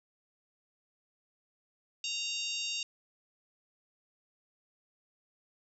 harmonic tone, 928 Hz, A#5, 8 cents flat, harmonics 3 / 4 / 5 / 6 / 7 / 8, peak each -37 / -39 / -41 / -43 / -44 / -45 dBFS, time 2.04-2.83 s, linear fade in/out 2 ms, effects none

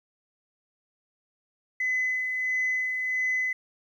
sine tone with tremolo, 2020 Hz, B6, 39 cents sharp, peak -22 dBFS, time 1.8-3.53 s, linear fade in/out 5 ms, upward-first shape sine, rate 1.5 Hz, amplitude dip 40%, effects tanh soft clip ceiling -20 dBFS + 10-bit

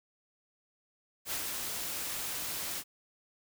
white noise with ADSR envelope, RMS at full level -34 dBFS, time 1.25-2.84 s, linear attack 70 ms, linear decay 94 ms, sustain -3 dB, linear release 57 ms, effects none

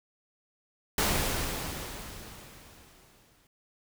pink noise with exponential decay, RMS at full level -25 dBFS, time 0.98-3.47 s, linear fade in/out 2 ms, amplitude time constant 540 ms, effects none

